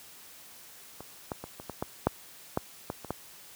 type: clicks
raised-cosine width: 1 ms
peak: -27 / -18 / -24 / -27 / -22 / -16 / -8 / -12 / -18 / -26 / -16 dBFS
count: 11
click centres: 1.006 / 1.318 / 1.44 / 1.599 / 1.697 / 1.825 / 2.07 / 2.574 / 2.901 / 3.047 / 3.106 s
effects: white hiss -51 dBFS RMS until 3.55 s + high-pass 60 Hz 12 dB/octave